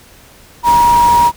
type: tone in noise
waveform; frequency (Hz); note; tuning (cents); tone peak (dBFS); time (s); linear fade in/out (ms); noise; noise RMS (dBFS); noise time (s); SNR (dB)
sine; 952; A#5; +36; -6; 0.63-1.32; 50; pink; -22; 0.63-1.32; +13
effects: pink hiss -42 dBFS RMS until 1.36 s